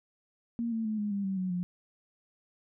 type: tone with pitch steps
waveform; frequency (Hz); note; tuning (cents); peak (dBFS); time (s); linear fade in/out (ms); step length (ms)
sine; 233.5 / 224.6 / 216.1 / 207.9 / 200 / 192.42 / 185.12 / 178.09; A#3 / A3 / A3 / G#3 / G3 / G3 / F#3 / F3; +3 / +36 / -31 / +2 / +35 / -32 / +1 / +34; -29; 0.59-1.63; 0; 130
effects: none

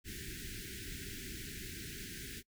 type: band-stop noise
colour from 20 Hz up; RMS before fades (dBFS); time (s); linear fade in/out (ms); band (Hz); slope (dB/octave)
pink; -45; 0.04-2.43; 50; 420 to 1500; 96
effects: noise-tail reverb RT60 0.1 s tail -24 dB re dry

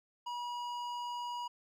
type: tone with hard clipping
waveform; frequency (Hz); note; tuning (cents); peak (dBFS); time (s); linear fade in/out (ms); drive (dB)
sine; 966; B5; -39; -39; 0.26-1.48; 10; 11
effects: none

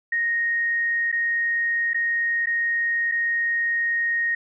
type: tone with dropouts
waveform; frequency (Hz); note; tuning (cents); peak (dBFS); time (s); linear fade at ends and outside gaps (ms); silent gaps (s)
sine; 1864.7; A#6; 0; -20; 0.12-4.35; 5; 1.117-1.125 / 1.934-1.944 / 2.459-2.469 / 3.115-3.119
effects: none

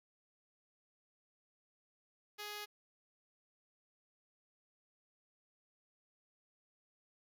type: tone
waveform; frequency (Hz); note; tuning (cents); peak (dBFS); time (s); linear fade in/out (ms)
5% pulse; 416.7; G#4; +6; -32; 2.38-2.66; 20
effects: none

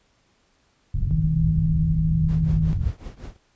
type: low-pass noise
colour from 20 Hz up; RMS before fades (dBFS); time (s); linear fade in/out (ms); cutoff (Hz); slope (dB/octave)
white; -24; 0.94-2.91; 5; 120; 24
type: tone with pitch glide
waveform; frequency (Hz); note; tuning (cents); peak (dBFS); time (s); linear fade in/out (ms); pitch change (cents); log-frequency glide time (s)
sine; 157.2 to 159.3; D#3 to D#3; +18 to +41; -19; 1.11-2.73; 0; +23; 1.32-1.38
type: noise with tremolo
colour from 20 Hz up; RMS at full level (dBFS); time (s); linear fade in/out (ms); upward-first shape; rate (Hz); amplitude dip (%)
brown; -34; 2.28-3.37; 10; triangle; 5.4; 95
effects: pink hiss -64 dBFS RMS until 3.55 s + resampled to 16000 Hz

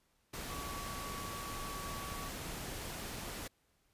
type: tone in noise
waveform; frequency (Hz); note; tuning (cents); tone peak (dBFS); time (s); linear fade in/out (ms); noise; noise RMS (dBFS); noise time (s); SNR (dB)
sine; 1134; C#6; +39; -45; 0.49-2.29; 10; pink; -43; 0.33-3.48; -5
effects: pink hiss -75 dBFS RMS until 3.93 s + resampled to 32000 Hz

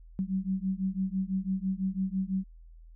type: beating tone pair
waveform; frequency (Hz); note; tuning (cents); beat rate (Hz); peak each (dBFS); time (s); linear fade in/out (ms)
sine; 187.2 / 193.2; F#3 / G3; +20 / -25; 6; -31; 0.19-2.44; 0
effects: added 41 Hz sine -48 dBFS peak until 2.95 s

